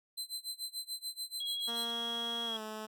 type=tone with tremolo; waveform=sawtooth; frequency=4068 Hz; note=C8; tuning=50 cents flat; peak=-33 dBFS; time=0.17-1.91 s; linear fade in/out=10 ms; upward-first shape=sine; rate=6.9 Hz; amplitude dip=95%
type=tone; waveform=sine; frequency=3306 Hz; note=G#7; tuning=9 cents flat; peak=-35 dBFS; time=1.4-2.57 s; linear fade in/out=5 ms
type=tone with pitch glide; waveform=10% pulse; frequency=233.1 to 216.2 Hz; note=A#3 to A3; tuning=0 to -30 cents; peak=-32 dBFS; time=1.67-2.87 s; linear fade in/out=20 ms; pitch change=-130 cents; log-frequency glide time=2.45-2.61 s
effects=none